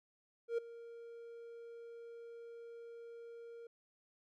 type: tone with ADSR envelope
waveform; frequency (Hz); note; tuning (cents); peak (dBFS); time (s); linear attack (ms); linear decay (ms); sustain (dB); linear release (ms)
triangle; 466.2; A#4; 0; -29; 0.48-3.67; 100; 8; -18; 4
effects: none